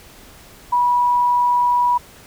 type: tone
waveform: sine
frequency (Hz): 975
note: B5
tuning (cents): -23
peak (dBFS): -13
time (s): 0.72-1.98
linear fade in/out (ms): 10
effects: pink hiss -44 dBFS RMS until 2.26 s